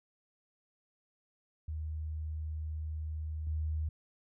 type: tone with level steps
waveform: sine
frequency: 77.78 Hz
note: D#2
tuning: in tune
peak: -35 / -31 dBFS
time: 1.68-3.89 s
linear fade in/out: 5 ms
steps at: 3.47 s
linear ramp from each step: 2 ms
effects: none